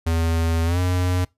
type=tone with pitch glide; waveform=square; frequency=82.41 to 90.39 Hz; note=E2 to F#2; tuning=0 to -40 cents; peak=-19 dBFS; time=0.06-1.25 s; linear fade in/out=10 ms; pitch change=+160 cents; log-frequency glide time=0.65-0.79 s; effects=noise-tail reverb RT60 0.2 s tail -23 dB re dry + resampled to 32000 Hz